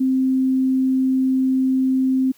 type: tone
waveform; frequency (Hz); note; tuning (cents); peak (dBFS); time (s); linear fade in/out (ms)
sine; 261.6; C4; 0; -15; 0-2.32; 10
effects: white hiss -55 dBFS RMS until 2.37 s